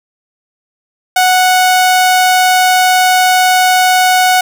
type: tone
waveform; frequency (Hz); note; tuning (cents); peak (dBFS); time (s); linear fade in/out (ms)
sawtooth; 738; F#5; -5; -3; 1.16-4.41; 5
effects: none